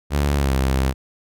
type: tone with pitch glide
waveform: sawtooth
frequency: 71.8 to 66.22 Hz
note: D2 to C2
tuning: -39 to +21 cents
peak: -13 dBFS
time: 0.1-0.94 s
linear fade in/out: 50 ms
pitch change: -140 cents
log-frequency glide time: 0.35-0.53 s
effects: none